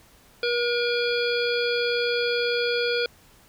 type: harmonic tone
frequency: 479.1 Hz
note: A#4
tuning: 47 cents sharp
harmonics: 1 / 3 / 5 / 7 / 9 / 10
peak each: -24 / -29 / -31 / -32 / -34 / -34 dBFS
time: 0.43-3.06 s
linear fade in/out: 2 ms
effects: pink hiss -55 dBFS RMS until 3.48 s